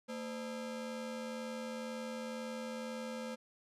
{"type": "ring-modulated tone", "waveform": "40% pulse", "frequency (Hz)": 370, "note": "F#4", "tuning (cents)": 0, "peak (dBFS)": -36, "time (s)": [0.08, 3.36], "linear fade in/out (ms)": 20, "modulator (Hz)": 144, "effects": ["low-pass 9000 Hz 12 dB/octave"]}